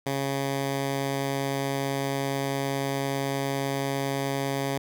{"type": "tone", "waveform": "10% pulse", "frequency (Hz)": 137.7, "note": "C#3", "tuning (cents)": -11, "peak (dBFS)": -18, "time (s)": [0.06, 4.78], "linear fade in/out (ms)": 5, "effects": []}